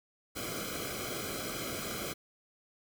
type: noise with comb filter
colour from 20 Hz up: pink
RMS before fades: -38 dBFS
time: 0.35-2.14 s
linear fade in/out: 20 ms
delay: 1.1 ms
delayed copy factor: -0.95
effects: none